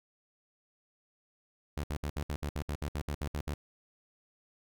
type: tone bursts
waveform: sawtooth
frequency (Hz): 73.42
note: D2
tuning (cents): 0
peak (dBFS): -29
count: 14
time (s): 1.77-3.539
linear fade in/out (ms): 0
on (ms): 66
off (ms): 65
effects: none